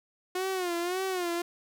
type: tone with vibrato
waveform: sawtooth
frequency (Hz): 361.1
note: F#4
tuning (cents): -42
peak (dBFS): -25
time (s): 0.35-1.42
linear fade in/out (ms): 5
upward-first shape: sine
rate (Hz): 1.8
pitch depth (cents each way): 99
effects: none